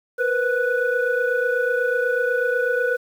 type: tone cluster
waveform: sine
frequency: 478.9 / 507 / 1479 Hz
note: A#4 / B4 / F#6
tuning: +47 / +45 / -1 cents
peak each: -22 dBFS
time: 0.18-2.97 s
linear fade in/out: 20 ms
effects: tanh soft clip ceiling -11 dBFS + 8-bit